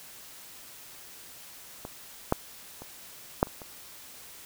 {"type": "clicks", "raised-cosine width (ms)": 1, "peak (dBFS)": [-23, -8, -27, -6, -29, -28], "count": 6, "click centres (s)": [1.851, 2.324, 2.82, 3.429, 3.471, 3.618], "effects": ["white hiss -48 dBFS RMS until 4.45 s"]}